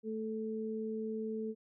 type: tone pair together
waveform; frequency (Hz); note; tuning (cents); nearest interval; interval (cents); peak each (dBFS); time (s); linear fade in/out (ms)
sine; 220.1 / 437.8; A3 / A4; +1 / -9; octave; 1190; -38 / -38; 0.03-1.55; 50
effects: none